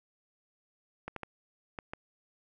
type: clicks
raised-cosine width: 0.5 ms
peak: -23 dBFS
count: 5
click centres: 1.08 / 1.163 / 1.233 / 1.788 / 1.935 s
effects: none